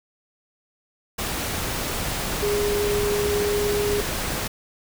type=tone in noise; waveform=sine; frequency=411.9 Hz; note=G#4; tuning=14 cents flat; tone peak=-21 dBFS; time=2.42-4.01 s; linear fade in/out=10 ms; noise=pink; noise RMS=-27 dBFS; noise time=1.18-4.48 s; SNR=+3 dB; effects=none